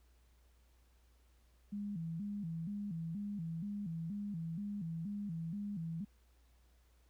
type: tone with vibrato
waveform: sine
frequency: 183.1 Hz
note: F#3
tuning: 18 cents flat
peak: -38 dBFS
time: 1.72-6.05 s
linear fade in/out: 10 ms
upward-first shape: square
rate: 2.1 Hz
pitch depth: 190 cents each way
effects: added 60 Hz sine -65 dBFS peak until 7.09 s + pink hiss -75 dBFS RMS until 7.09 s